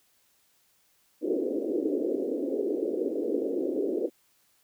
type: band-pass noise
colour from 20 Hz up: pink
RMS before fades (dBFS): -29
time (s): 1.21-4.1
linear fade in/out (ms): 50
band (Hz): 280 to 500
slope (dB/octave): 48
effects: white hiss -67 dBFS RMS until 4.63 s